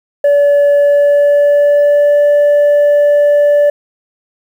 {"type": "tone with pitch glide", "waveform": "sine", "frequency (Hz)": [574, 582.7], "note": ["D5", "D5"], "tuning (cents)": [-40, -14], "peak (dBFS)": -3, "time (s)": [0.24, 3.7], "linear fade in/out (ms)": 5, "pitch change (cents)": 26, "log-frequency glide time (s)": [0.73, 2.22], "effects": ["tanh soft clip ceiling -5 dBFS", "7-bit"]}